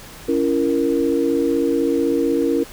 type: chord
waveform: sine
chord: A# diminished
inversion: first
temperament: just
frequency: 279.7 / 335.6 / 466.2 Hz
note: C#4 / E4 / A#4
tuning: +16 / +31 / 0 cents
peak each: -20 dBFS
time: 0.28-2.64 s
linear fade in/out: 10 ms
effects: pink hiss -39 dBFS RMS until 2.72 s